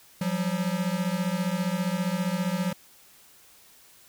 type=beating tone pair; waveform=square; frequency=174.61 / 189.61 Hz; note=F3 / F#3; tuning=0 / +43 cents; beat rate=15 Hz; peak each=-29 dBFS; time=0.21-2.73 s; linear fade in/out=5 ms; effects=white hiss -55 dBFS RMS until 4.08 s